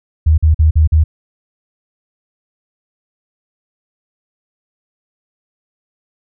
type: tone bursts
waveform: sine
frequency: 78.2 Hz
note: D#2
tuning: 9 cents sharp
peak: -6 dBFS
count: 5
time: 0.26-1.04 s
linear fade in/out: 10 ms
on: 120 ms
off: 45 ms
effects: none